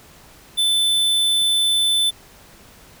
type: tone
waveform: square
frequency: 3520 Hz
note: A7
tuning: in tune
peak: -16 dBFS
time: 0.57-2.11 s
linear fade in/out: 20 ms
effects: pink hiss -47 dBFS RMS until 3 s